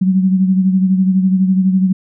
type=beating tone pair; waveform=sine; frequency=187.2 / 199.2 Hz; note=F#3 / G3; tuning=+20 / +28 cents; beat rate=12 Hz; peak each=-10 / -19 dBFS; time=0.01-1.93 s; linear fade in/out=10 ms; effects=none